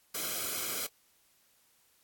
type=noise with comb filter; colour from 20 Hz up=white; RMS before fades=-35 dBFS; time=0.14-0.87 s; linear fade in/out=10 ms; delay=1.1 ms; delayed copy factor=-0.65; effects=white hiss -68 dBFS RMS until 2.03 s + AAC 64 kbps